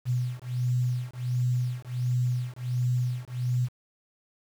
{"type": "beating tone pair", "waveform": "sine", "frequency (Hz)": [123.47, 124.87], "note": ["B2", "B2"], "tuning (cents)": [0, 20], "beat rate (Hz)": 1.4, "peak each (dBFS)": -28, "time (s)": [0.05, 3.69], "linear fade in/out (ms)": 50, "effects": ["8-bit"]}